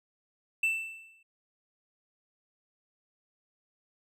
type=tone with exponential decay; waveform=triangle; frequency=2662 Hz; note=E7; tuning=16 cents sharp; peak=-21 dBFS; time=0.63-1.23 s; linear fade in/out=5 ms; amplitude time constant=130 ms; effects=none